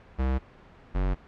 square tone pair in turn, 65.41 / 46.67 Hz, C2 / F#1, 0 / +16 cents, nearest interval tritone, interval 584 cents, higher first, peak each -24 / -24 dBFS, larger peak neither, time 0.18-0.39 / 0.94-1.15 s, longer neither, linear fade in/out 20 ms, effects pink hiss -52 dBFS RMS until 1.27 s + low-pass 2000 Hz 12 dB/octave

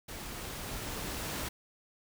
pink noise with level ramp, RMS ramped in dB -43 to -36 dBFS, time 0.08-1.49 s, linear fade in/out 10 ms, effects none

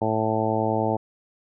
harmonic tone, 110 Hz, A2, in tune, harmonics 1 / 2 / 3 / 4 / 5 / 6 / 7 / 8, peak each -29 / -29 / -29 / -29 / -29 / -29 / -29 / -29 dBFS, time 0.01-0.97 s, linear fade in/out 10 ms, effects none

